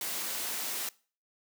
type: high-pass noise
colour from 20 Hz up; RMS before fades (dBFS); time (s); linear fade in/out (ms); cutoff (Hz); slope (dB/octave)
white; -35; 0.01-0.89; 2; 210; 12
effects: noise-tail reverb RT60 0.4 s tail -22 dB re dry